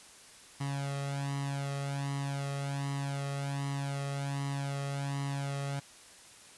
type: tone with flanger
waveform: sawtooth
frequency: 139.8 Hz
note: C#3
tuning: 15 cents sharp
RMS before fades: -35 dBFS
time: 0.6-5.8 s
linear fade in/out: 10 ms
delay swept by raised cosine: 1 to 1.57 ms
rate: 1.3 Hz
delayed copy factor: +0.8
effects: white hiss -54 dBFS RMS until 6.57 s + resampled to 24000 Hz